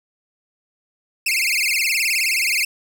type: tone with vibrato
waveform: sawtooth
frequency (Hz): 2377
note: D7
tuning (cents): +20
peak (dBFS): -14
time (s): 1.26-2.65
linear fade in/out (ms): 5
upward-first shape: sine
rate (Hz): 19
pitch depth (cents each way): 230
effects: none